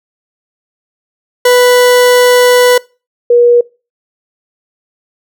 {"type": "tone pair in turn", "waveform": ["40% pulse", "sine"], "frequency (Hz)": [493.9, 480.1], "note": ["B4", "B4"], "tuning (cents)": [0, -49], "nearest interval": "unison", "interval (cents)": 49, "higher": "first", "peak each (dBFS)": -3, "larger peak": "neither", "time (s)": [[1.45, 2.78], [3.3, 3.61]], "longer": "first", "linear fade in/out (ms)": 5, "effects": ["noise-tail reverb RT60 0.3 s tail -23 dB re dry"]}